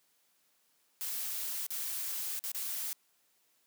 blue noise with dropouts, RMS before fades -37 dBFS, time 1.01-2.93 s, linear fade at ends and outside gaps 0 ms, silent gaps 1.665-1.705 / 2.392-2.439 / 2.517-2.547 s, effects white hiss -72 dBFS RMS until 3.66 s + high-pass 150 Hz 12 dB/octave

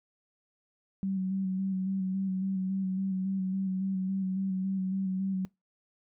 sine tone with vibrato, 190.2 Hz, F#3, 48 cents sharp, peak -28 dBFS, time 1.03-5.45 s, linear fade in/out 0 ms, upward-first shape square, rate 3.6 Hz, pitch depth 24 cents each way, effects noise-tail reverb RT60 0.2 s tail -24 dB re dry

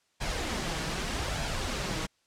pink noise with flanger, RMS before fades -32 dBFS, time 0.2-2.07 s, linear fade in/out 20 ms, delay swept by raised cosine 1.2 to 6.3 ms, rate 0.82 Hz, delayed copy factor +0.5, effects white hiss -71 dBFS RMS until 2.26 s + low-pass 7000 Hz 12 dB/octave

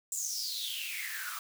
white noise with high-pass filter sweep, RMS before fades -37 dBFS, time 0.12-1.39 s, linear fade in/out 2 ms, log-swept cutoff 7600 to 1200 Hz, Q 9.2, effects none

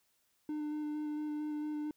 triangle tone with vibrato, 300.8 Hz, D4, 42 cents sharp, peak -33 dBFS, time 0.49-1.91 s, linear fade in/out 2 ms, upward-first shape square, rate 4.4 Hz, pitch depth 10 cents each way, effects white hiss -75 dBFS RMS until 1.96 s

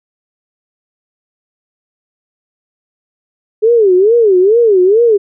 sine tone with vibrato, 414.9 Hz, G#4, 2 cents flat, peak -5 dBFS, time 3.62-5.18 s, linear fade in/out 20 ms, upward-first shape sine, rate 2.3 Hz, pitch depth 240 cents each way, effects none

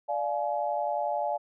sine chord, D diminished, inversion none, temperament equal with one note detuned, 587.3 / 698.5 / 847.6 Hz, D5 / F5 / Ab5, 0 / 0 / +35 cents, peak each -31 dBFS, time 0.08-1.38 s, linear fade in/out 20 ms, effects none

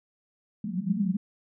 white band-pass noise, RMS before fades -28 dBFS, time 0.64-1.17 s, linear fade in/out 5 ms, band 180 to 210 Hz, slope 96 dB/octave, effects none

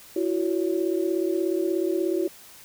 sine tone cluster, 335.6 / 372.3 / 562 Hz, E4 / F#4 / C#5, +31 / +11 / +24 cents, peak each -25 / -25 / -33 dBFS, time 0.16-2.28 s, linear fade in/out 5 ms, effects white hiss -48 dBFS RMS until 2.64 s

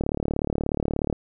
click train, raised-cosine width 2 ms, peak -11 dBFS, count 42, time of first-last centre 0.01-1.127 s, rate 36.7 Hz, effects none

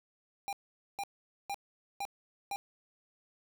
square tone bursts, 801 Hz, G5, 37 cents sharp, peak -35 dBFS, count 5, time 0.48-2.56 s, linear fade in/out 0 ms, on 48 ms, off 460 ms, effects none

